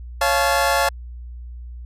25% pulse chord, Db augmented, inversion none, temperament just, 554.4 / 693 / 866.2 Hz, Db5 / F5 / A5, 0 / -14 / -27 cents, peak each -17 dBFS, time 0.21-0.89 s, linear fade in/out 5 ms, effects added 60 Hz sine -32 dBFS peak until 1.85 s + resampled to 32000 Hz

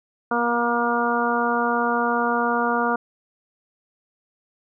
harmonic tone with a mistuned harmonic, 237.2 Hz, A#3, 30 cents sharp, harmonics 1 / 2 / 3 / 4 / 5 / 6, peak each -26 / -26 / -26 / -26 / -26 / -26 dBFS, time 0.31-2.96 s, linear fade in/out 5 ms, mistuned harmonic 1, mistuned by +15 cents, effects none

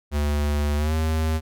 square tone with pitch glide, 73.42 to 79.15 Hz, D2 to D#2, 0 to +30 cents, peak -21 dBFS, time 0.11-1.41 s, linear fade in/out 50 ms, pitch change +130 cents, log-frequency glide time 0.77-0.94 s, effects none

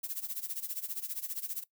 violet noise with tremolo, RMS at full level -35 dBFS, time 0.03-1.64 s, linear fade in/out 10 ms, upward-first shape sine, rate 15 Hz, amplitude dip 85%, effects noise-tail reverb RT60 0.1 s tail -18 dB re dry

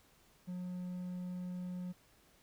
triangle tone, 180.3 Hz, F#3, 45 cents flat, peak -37 dBFS, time 0.47-1.93 s, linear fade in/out 20 ms, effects pink hiss -67 dBFS RMS until 2.42 s

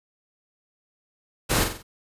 pink noise with echo, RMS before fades -22 dBFS, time 1.49-1.65 s, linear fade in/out 20 ms, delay 45 ms, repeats 4, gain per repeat -6 dB, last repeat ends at 1.83 s, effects resampled to 32000 Hz

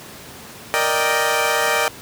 15% pulse chord, Eb major seventh, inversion second, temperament equal, 466.2 / 587.3 / 622.3 / 784 Hz, Bb4 / D5 / Eb5 / G5, 0 / 0 / 0 / 0 cents, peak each -16 dBFS, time 0.74-1.88 s, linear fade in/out 0 ms, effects pink hiss -38 dBFS RMS until 2.01 s + high-pass 100 Hz 12 dB/octave

